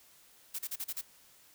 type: noise bursts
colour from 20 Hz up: blue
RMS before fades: -37 dBFS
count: 6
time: 0.54-1.014 s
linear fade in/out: 10 ms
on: 49 ms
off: 36 ms
effects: white hiss -61 dBFS RMS until 1.54 s